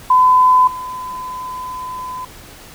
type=tone with level steps; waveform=sine; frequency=1012 Hz; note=B5; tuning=42 cents sharp; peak=-7 / -24 dBFS; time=0.1-2.25 s; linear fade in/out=5 ms; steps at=0.67 s; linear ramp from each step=5 ms; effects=pink hiss -39 dBFS RMS until 2.74 s